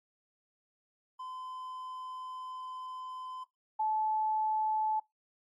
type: tone pair in turn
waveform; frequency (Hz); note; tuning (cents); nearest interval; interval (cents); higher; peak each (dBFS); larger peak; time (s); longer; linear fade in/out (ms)
triangle / sine; 1023 / 866.5; C6 / A5; -39 / -27; minor third; 288; first; -38 / -28; second; 1.19-3.44 / 3.79-5; first; 10
effects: noise-tail reverb RT60 0.2 s tail -25 dB re dry + AAC 32 kbps